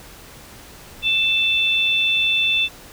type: tone pair together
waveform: sine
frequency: 2647 / 3533 Hz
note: E7 / A7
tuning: +7 / +6 cents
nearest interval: perfect fourth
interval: 499 cents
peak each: -18 / -19 dBFS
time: 1.02-2.69 s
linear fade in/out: 50 ms
effects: pink hiss -42 dBFS RMS until 2.92 s